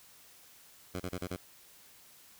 10% pulse tone bursts, 91.1 Hz, F#2, 26 cents flat, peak -27 dBFS, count 5, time 0.94-1.365 s, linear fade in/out 10 ms, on 61 ms, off 30 ms, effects white hiss -58 dBFS RMS until 2.39 s

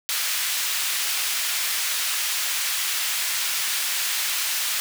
pink high-pass noise, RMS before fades -25 dBFS, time 0.09-4.8 s, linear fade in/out 0 ms, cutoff 2100 Hz, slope 12 dB/octave, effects none

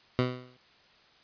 15% pulse tone with exponential decay, 125.7 Hz, B2, 31 cents sharp, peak -15 dBFS, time 0.19-0.57 s, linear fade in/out 0 ms, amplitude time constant 82 ms, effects white hiss -60 dBFS RMS until 1.23 s + resampled to 11025 Hz

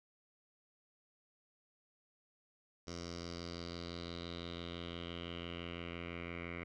10% pulse tone with low-pass filter sweep, 85.9 Hz, F2, 28 cents flat, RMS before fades -45 dBFS, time 2.87-6.64 s, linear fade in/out 5 ms, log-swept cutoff 5600 to 2200 Hz, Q 5, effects none

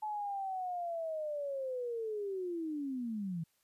sine linear sweep, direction down, 862 to 157.4 Hz, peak -35 dBFS, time 0.02-3.44 s, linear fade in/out 10 ms, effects white hiss -75 dBFS RMS until 3.63 s + resampled to 32000 Hz

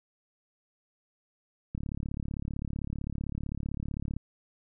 click train, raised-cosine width 5 ms, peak -22 dBFS, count 87, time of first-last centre 1.75-4.166 s, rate 35.6 Hz, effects none

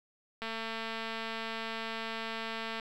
click train, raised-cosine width 0.3 ms, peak -22 dBFS, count 536, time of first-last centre 0.42-2.798 s, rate 225 Hz, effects 9-bit

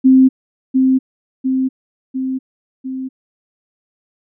sine tone with echo, 261.6 Hz, C4, in tune, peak -5 dBFS, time 0.04-0.29 s, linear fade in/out 20 ms, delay 700 ms, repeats 4, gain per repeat -4 dB, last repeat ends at 3.09 s, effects none

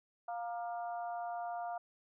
harmonic tone with a mistuned harmonic, 234.2 Hz, A#3, 8 cents sharp, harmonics 3 / 4 / 5 / 6, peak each -38 / -47 / -51 / -52 dBFS, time 0.28-1.78 s, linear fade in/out 5 ms, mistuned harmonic 5, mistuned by +30 cents, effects none

